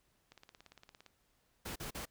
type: click train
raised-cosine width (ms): 0.2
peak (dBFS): -37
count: 14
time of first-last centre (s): 0.32-1.063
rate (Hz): 17.5
type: noise bursts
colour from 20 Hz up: pink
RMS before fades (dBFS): -43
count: 3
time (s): 1.65-2.056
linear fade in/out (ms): 10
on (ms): 110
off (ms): 38
effects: pink hiss -75 dBFS RMS until 2.1 s